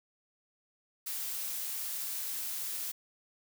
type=noise; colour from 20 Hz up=blue; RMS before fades=-37 dBFS; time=1.06-2.92 s; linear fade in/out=10 ms; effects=none